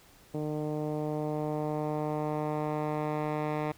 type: tone with low-pass filter sweep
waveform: 10% pulse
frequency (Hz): 151.6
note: D#3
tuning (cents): -45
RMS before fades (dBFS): -32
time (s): 0.34-3.72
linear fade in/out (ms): 5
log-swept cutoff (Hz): 460 to 1900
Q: 0.94
effects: pink hiss -58 dBFS RMS until 3.77 s